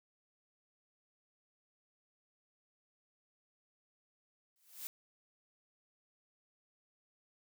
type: noise with exponential growth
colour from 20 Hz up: blue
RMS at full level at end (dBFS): -40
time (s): 4.56-4.87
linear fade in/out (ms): 0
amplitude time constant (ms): 67
effects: none